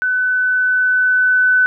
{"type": "tone with level ramp", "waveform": "sine", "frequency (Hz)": 1504, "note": "F#6", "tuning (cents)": 28, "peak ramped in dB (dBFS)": [-14, -9], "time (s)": [0.02, 1.66], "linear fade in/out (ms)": 0, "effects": []}